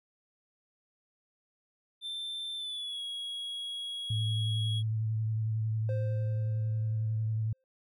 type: tone with pitch glide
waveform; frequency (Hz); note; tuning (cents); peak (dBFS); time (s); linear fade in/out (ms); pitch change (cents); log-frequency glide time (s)
triangle; 3558 to 3320; A7 to G#7; +19 to -1; -34; 2.01-4.83; 50; -120; 2.56-3.02
type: tone with vibrato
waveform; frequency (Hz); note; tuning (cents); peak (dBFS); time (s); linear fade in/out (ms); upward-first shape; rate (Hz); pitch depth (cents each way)
sine; 110; A2; 0; -28; 4.1-7.53; 5; sine; 11; 21
type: tone with exponential decay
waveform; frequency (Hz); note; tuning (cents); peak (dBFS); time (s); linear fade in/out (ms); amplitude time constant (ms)
triangle; 523.3; C5; 0; -33; 5.89-7.64; 1; 380
effects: none